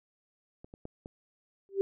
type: clicks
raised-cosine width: 2 ms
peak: -34 / -34 / -27 / -29 dBFS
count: 4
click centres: 0.645 / 0.739 / 0.854 / 1.059 s
type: tone with exponential growth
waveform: sine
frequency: 392 Hz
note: G4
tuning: in tune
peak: -20 dBFS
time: 1.69-1.81 s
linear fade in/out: 0 ms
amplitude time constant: 26 ms
effects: none